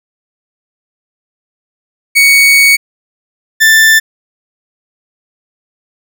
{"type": "tone pair in turn", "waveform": "40% pulse", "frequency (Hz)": [2232, 1771.5], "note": ["C#7", "A6"], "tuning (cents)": [11, 11], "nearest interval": "major third", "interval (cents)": 400, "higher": "first", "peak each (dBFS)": -3, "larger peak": "neither", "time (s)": [[2.15, 2.77], [3.6, 4]], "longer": "first", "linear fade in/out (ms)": 20, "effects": []}